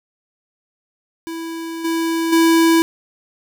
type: tone with level steps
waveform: square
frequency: 329.4 Hz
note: E4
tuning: 1 cent flat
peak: -26 / -18 / -11 dBFS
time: 1.27-2.82 s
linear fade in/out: 0 ms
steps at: 1.84 / 2.32 s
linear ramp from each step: 10 ms
effects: none